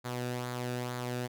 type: tone with flanger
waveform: sawtooth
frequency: 123.47 Hz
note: B2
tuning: in tune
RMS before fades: -36 dBFS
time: 0.04-1.28 s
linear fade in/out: 20 ms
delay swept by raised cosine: 0.35 to 0.97 ms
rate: 2.2 Hz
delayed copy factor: -0.5
effects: none